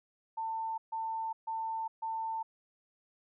sine tone bursts, 895 Hz, A5, 29 cents sharp, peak -33 dBFS, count 4, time 0.37-2.43 s, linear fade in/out 10 ms, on 410 ms, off 140 ms, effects none

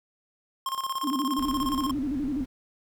square tone with tremolo, 1066 Hz, C6, 32 cents sharp, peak -27 dBFS, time 0.66-1.91 s, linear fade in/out 2 ms, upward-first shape square, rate 17 Hz, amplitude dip 70%
sine tone with vibrato, 277 Hz, C#4, 1 cent flat, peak -26 dBFS, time 1.03-2.45 s, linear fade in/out 20 ms, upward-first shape square, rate 12 Hz, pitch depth 120 cents each way
brown noise, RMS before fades -40 dBFS, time 1.38-2.46 s, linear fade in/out 10 ms
effects none

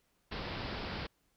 pink low-pass noise, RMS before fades -40 dBFS, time 0.31-1.07 s, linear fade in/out 10 ms, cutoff 5100 Hz, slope 96 dB/octave, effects pink hiss -75 dBFS RMS until 1.36 s

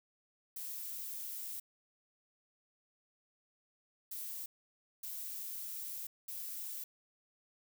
violet noise bursts at uneven times, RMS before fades -43 dBFS, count 4, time 0.56-1.6 / 4.11-4.46 / 5.03-6.07 / 6.28-6.84 s, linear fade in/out 5 ms, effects none

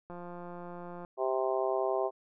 click train, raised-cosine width 1 ms, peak -31 dBFS, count 167, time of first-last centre 0.1-1.049 s, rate 175 Hz
harmonic tone, 130.8 Hz, C3, in tune, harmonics 3 / 4 / 5 / 6 / 7 / 8, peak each -32 / -36 / -32 / -37 / -41 / -39 dBFS, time 1.17-2.11 s, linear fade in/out 50 ms
effects none

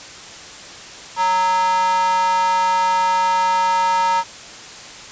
square tone with high-pass filter, 185 Hz, F#3, in tune, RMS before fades -17 dBFS, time 1.16-4.24 s, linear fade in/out 50 ms, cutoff 990 Hz, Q 9.2, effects white hiss -36 dBFS RMS until 5.11 s + resampled to 16000 Hz

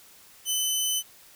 15% pulse tone, 3027 Hz, F#7, 39 cents sharp, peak -17 dBFS, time 0.45-1.03 s, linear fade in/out 50 ms, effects white hiss -53 dBFS RMS until 1.35 s

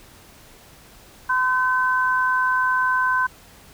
sine tone pair together, 1020.5 / 1529 Hz, C6 / G6, -44 / -44 cents, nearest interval perfect fifth, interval 700 cents, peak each -20 dBFS, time 1.29-3.27 s, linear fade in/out 10 ms, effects pink hiss -48 dBFS RMS until 3.73 s

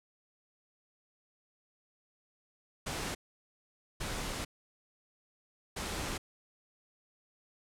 pink noise bursts at uneven times, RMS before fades -37 dBFS, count 3, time 2.86-3.15 / 4-4.45 / 5.76-6.18 s, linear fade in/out 10 ms, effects low-pass 10000 Hz 12 dB/octave

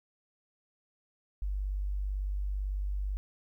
sine tone, 49 Hz, G1, in tune, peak -30 dBFS, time 1.42-3.17 s, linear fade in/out 0 ms, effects 12-bit

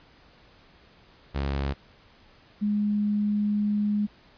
sawtooth / sine tone pair in turn, 69.3 / 207.7 Hz, C#2 / G#3, 0 / 0 cents, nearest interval octave + perfect fifth, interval 1900 cents, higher second, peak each -22 dBFS, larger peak neither, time 1.34-1.74 / 2.61-4.07 s, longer second, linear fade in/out 20 ms, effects pink hiss -56 dBFS RMS until 4.37 s + resampled to 11025 Hz

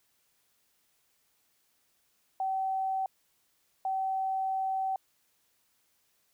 sine tone pair in turn, 766 / 766 Hz, G5 / G5, -40 / -40 cents, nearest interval unison, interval 0 cents, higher neither, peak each -28 dBFS, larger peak neither, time 2.4-3.06 / 3.85-4.96 s, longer second, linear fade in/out 2 ms, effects white hiss -72 dBFS RMS until 6.33 s

